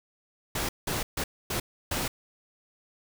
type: noise bursts at uneven times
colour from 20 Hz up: pink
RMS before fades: -30 dBFS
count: 5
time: 0.55-0.69 / 0.87-1.03 / 1.17-1.24 / 1.5-1.6 / 1.91-2.08 s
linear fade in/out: 5 ms
effects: none